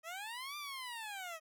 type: linear two-way sweep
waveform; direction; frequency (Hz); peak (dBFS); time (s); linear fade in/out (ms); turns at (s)
15% pulse; up then down; 622.3 to 1198 to 622.3; -36; 0.03-1.4; 50; 0.57
effects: none